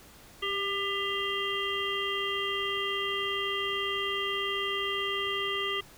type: harmonic tone with a mistuned harmonic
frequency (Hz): 399.2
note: G4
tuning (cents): +32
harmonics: 1 / 3 / 5 / 7 / 8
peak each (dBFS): -35 / -35 / -35 / -35 / -35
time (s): 0.42-5.81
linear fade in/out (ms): 10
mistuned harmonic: 1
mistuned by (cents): -19
effects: pink hiss -53 dBFS RMS until 5.97 s